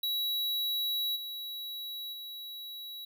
square tone with level steps, 3900 Hz, B7, 23 cents flat, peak -30 / -38 / -41 dBFS, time 0.03-3.05 s, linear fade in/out 5 ms, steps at 1.15 / 2.12 s, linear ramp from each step 20 ms, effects none

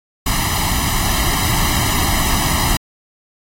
pink noise with comb filter, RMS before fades -17 dBFS, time 0.26-2.77 s, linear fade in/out 5 ms, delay 1 ms, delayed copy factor +0.85, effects AAC 48 kbps

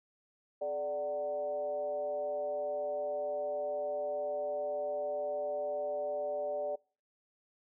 sine tone with frequency modulation, 587.3 Hz, D5, in tune, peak -32 dBFS, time 0.61-6.76 s, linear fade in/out 10 ms, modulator 162 Hz, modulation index 0.68, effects noise-tail reverb RT60 0.4 s tail -26 dB re dry

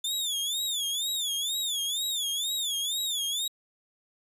sawtooth tone with vibrato, 3520 Hz, A7, in tune, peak -25 dBFS, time 0.04-3.48 s, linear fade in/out 5 ms, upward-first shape sine, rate 2.1 Hz, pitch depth 150 cents each way, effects resampled to 32000 Hz

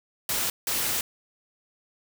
white noise bursts at uneven times, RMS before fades -27 dBFS, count 2, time 0.29-0.5 / 0.67-1.01 s, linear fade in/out 2 ms, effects none

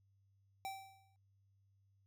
square tone with exponential decay, 776 Hz, G5, 18 cents flat, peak -40 dBFS, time 0.65-1.16 s, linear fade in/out 0 ms, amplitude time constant 110 ms, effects added 98 Hz sine -70 dBFS peak until 2.06 s

